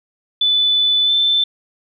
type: tone with pitch glide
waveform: sine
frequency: 3492 to 3535 Hz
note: A7 to A7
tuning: -14 to +7 cents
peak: -12 dBFS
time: 0.41-1.44 s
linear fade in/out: 5 ms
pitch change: +21 cents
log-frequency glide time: 1.05-1.11 s
effects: none